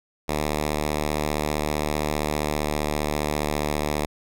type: tone with pitch glide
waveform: 5% pulse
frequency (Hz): 75.3 to 74.69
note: D2 to D2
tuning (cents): +44 to +30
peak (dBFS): -12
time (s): 0.28-4.06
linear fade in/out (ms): 10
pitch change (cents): -14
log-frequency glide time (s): 2.06-3.66
effects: none